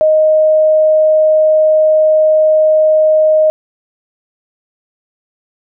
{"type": "tone", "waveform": "sine", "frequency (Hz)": 622.3, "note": "D#5", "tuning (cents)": 0, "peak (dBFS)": -6, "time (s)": [0.01, 3.5], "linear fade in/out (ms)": 0, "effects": []}